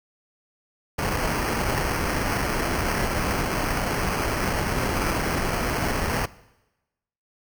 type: noise with sample-and-hold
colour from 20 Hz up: pink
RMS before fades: -25 dBFS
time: 0.98-6.26 s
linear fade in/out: 10 ms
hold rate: 3675 Hz
effects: noise-tail reverb RT60 1.0 s tail -20 dB re dry